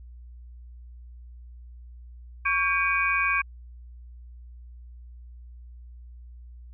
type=tone cluster; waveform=sine; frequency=1118 / 1603 / 2288 / 2463 Hz; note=C#6 / G6 / D7 / D#7; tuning=+14 / +38 / -46 / -18 cents; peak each=-27 dBFS; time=2.45-3.42 s; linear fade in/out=10 ms; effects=added 60 Hz sine -42 dBFS peak until 6.73 s